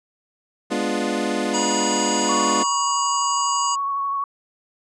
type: chord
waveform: 25% pulse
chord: G# diminished seventh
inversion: none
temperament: equal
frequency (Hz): 207.7 / 246.9 / 293.7 / 349.2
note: G#3 / B3 / D4 / F4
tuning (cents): 0 / 0 / 0 / 0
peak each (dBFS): -23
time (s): 0.7-2.64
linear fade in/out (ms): 20
type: harmonic tone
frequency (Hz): 962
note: B5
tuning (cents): -46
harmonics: 1 / 3 / 5 / 7 / 8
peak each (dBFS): -25 / -31 / -31 / -27 / -30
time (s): 1.53-3.76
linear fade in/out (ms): 20
type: tone with vibrato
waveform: sine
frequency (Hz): 1112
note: C#6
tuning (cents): +5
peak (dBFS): -21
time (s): 2.29-4.24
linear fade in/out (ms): 2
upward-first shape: sine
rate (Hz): 12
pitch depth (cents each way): 16
effects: resampled to 22050 Hz